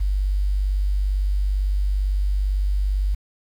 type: tone with quantisation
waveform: sine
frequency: 48.9 Hz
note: G1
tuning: 4 cents flat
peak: -18 dBFS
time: 0-3.15 s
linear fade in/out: 10 ms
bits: 8
effects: none